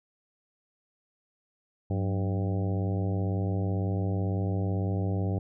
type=harmonic tone with a mistuned harmonic; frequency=98 Hz; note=G2; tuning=in tune; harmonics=1 / 2 / 3 / 4 / 5 / 6 / 7 / 8; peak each=-27 / -33 / -37 / -39 / -41 / -43 / -44 / -45 dBFS; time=1.9-5.39 s; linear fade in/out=5 ms; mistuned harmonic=2; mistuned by=-110 cents; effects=none